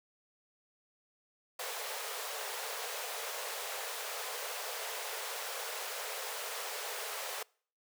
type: high-pass noise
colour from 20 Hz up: pink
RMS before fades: -40 dBFS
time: 1.59-7.43 s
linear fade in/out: 5 ms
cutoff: 420 Hz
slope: 96 dB/octave
effects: noise-tail reverb RT60 0.5 s tail -26 dB re dry